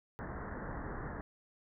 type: low-pass noise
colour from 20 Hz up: pink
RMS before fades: -42 dBFS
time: 0.19-1.21 s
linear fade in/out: 0 ms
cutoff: 1900 Hz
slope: 96 dB/octave
effects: none